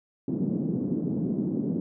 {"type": "band-pass noise", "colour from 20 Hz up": "white", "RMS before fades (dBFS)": -28, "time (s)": [0.28, 1.8], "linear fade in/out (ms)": 2, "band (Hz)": [160, 290], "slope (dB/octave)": 24, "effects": []}